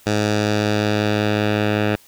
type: tone with low-pass filter sweep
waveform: 10% pulse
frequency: 105.3 Hz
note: G#2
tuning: 24 cents sharp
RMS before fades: -19 dBFS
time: 0.06-1.96 s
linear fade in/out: 10 ms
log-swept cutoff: 6300 to 2800 Hz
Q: 1.3
effects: white hiss -50 dBFS RMS until 2.07 s